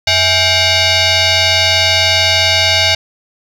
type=tone with frequency modulation; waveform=sine; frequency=830.6 Hz; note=G#5; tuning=in tune; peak=-7 dBFS; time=0.07-2.95 s; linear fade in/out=5 ms; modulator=741 Hz; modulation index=6.2; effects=tanh soft clip ceiling -6 dBFS + 8-bit